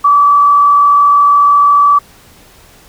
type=tone with frequency modulation; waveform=sine; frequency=1153 Hz; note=D6; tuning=32 cents flat; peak=-4 dBFS; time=0.04-1.99 s; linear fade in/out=10 ms; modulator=45.8 Hz; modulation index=0.35; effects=pink hiss -42 dBFS RMS until 2.88 s